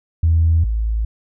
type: tone pair in turn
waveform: sine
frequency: 81.9 / 54.96 Hz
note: E2 / A1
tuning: -11 / -1 cents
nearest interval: perfect fifth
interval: 690 cents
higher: first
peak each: -10 / -16 dBFS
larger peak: first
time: 0.23-0.64 / 0.64-1.05 s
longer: neither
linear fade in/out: 5 ms
effects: tanh soft clip ceiling -6 dBFS